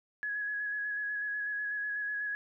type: tone with vibrato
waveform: sine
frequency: 1679 Hz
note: G#6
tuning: 18 cents sharp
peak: -32 dBFS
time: 0.23-2.35 s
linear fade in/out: 0 ms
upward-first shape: square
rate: 8.1 Hz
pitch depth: 18 cents each way
effects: none